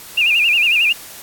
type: tone with vibrato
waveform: sine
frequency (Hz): 2605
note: E7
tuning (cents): -21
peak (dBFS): -11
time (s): 0.17-0.93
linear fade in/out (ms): 10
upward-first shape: sine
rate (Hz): 11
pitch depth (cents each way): 150
effects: white hiss -36 dBFS RMS until 1.22 s + AAC 64 kbps